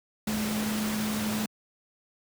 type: tone in noise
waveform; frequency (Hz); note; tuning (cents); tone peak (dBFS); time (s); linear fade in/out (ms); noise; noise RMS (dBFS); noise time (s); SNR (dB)
sine; 214.2; A3; -46; -28; 0.27-1.46; 5; pink; -33; 0.27-1.46; +2
effects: high-pass 100 Hz 12 dB/octave

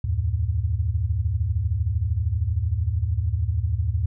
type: tone cluster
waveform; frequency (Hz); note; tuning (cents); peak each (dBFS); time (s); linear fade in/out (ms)
sine; 74.6 / 87.6 / 107.3; D2 / F2 / A2; +28 / +6 / -43; -25; 0.04-4.06; 5
effects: none

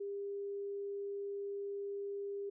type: tone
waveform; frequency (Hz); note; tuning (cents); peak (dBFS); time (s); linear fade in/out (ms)
sine; 401.1; G4; +40; -38; 0-2.5; 10
effects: none

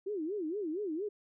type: tone with vibrato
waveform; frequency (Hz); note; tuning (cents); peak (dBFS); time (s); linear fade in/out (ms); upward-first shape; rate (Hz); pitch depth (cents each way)
sine; 360; F#4; -47; -33; 0.06-1.09; 10; sine; 4.3; 290
effects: none

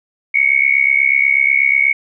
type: tone with amplitude modulation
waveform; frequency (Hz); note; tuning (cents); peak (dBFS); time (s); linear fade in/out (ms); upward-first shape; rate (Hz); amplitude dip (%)
sine; 2217; C#7; 0; -6; 0.34-1.93; 10; sine; 68.2; 90
effects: none

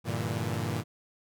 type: chord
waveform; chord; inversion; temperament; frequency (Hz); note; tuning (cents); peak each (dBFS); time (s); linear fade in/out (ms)
sawtooth; E half-diminished seventh; first; equal; 98 / 116.54 / 146.83 / 164.81; G2 / Bb2 / D3 / E3; 0 / 0 / 0 / 0; -31 / -29 / -33 / -33; 0.04-0.84; 50
effects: none

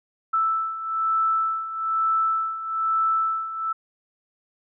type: beating tone pair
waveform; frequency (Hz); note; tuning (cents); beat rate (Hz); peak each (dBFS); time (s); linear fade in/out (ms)
sine; 1318.5 / 1319.6; E6 / E6; 0 / +1; 1.1; -27 / -22; 0.33-3.73; 10
effects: none

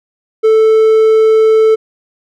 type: tone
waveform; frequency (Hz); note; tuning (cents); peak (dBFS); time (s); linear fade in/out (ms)
triangle; 440; A4; 0; -3; 0.43-1.76; 20
effects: none

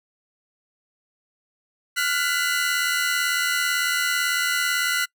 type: tone cluster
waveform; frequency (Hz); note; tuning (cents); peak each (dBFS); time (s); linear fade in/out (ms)
sawtooth; 1399 / 1477 / 2007; F6 / F#6 / B6; +3 / -3 / +27; -22; 1.96-5.06; 20
effects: noise-tail reverb RT60 0.1 s tail -25 dB re dry

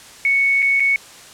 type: tone with dropouts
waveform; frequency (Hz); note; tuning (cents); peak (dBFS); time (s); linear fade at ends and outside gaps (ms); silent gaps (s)
sine; 2217; C#7; 0; -13; 0.25-0.96; 1; 0.622-0.626 / 0.798-0.803
effects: white hiss -41 dBFS RMS until 1.33 s + low-pass 9000 Hz 12 dB/octave

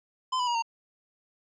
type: tone with pitch steps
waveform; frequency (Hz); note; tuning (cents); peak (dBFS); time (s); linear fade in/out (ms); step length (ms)
square; 1026 / 989.3 / 954 / 919.9; C6 / B5 / A#5 / A#5; -34 / +3 / +40 / -23; -26; 0.32-0.624; 10; 76
effects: resampled to 16000 Hz

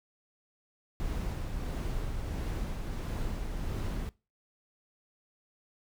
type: noise with tremolo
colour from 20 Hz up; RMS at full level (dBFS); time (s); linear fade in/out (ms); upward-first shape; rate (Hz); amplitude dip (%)
brown; -33; 1-4.09; 0; sine; 1.5; 30
effects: noise-tail reverb RT60 0.3 s tail -22 dB re dry

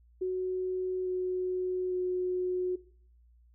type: tone with pitch steps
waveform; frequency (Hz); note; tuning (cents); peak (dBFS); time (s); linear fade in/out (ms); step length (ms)
sine; 370 / 367.2 / 364.5; F#4 / F#4 / F#4; 0 / -13 / -26; -28; 0.21-2.76; 10; 850
effects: noise-tail reverb RT60 0.5 s tail -18 dB re dry + added 59 Hz sine -58 dBFS peak until 3.54 s

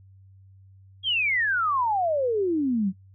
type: exponential sweep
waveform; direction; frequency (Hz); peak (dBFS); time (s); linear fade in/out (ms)
sine; down; 3322 to 179.3; -21; 1.03-2.93; 50
effects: noise-tail reverb RT60 0.1 s tail -23 dB re dry + added 96 Hz sine -49 dBFS peak until 3.14 s

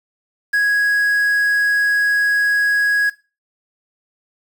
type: tone with quantisation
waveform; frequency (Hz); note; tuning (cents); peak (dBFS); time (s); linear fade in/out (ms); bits
triangle; 1661.2; G#6; 0; -11; 0.53-3.1; 10; 6
effects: noise-tail reverb RT60 0.3 s tail -18 dB re dry

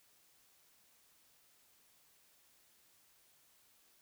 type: silence
effects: white hiss -69 dBFS RMS until 4.01 s

